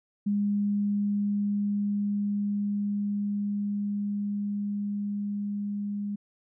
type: tone with level ramp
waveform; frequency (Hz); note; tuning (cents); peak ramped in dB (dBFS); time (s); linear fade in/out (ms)
sine; 204.1; G#3; -30; -23 to -29; 0.26-6.16; 10
effects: none